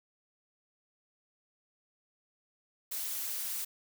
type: noise with amplitude modulation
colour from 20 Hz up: blue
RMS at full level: -34 dBFS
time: 2.91-3.65 s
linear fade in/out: 10 ms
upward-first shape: sine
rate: 215 Hz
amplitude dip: 55%
effects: none